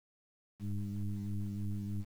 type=tone with frequency modulation; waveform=sine; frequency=101.6 Hz; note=G#2; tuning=38 cents flat; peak=-34 dBFS; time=0.59-2.05 s; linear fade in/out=50 ms; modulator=100 Hz; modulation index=1.2; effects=10-bit